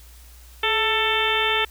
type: harmonic tone with a mistuned harmonic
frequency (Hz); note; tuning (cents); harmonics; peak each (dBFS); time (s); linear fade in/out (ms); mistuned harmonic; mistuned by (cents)
443.1; A4; +12; 1 / 2 / 3 / 4 / 5 / 6 / 7 / 8; -27 / -27 / -27 / -27 / -27 / -27 / -27 / -27; 0.63-1.65; 5; 1; -51
effects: added 60 Hz sine -44 dBFS peak until 1.7 s + white hiss -51 dBFS RMS until 1.7 s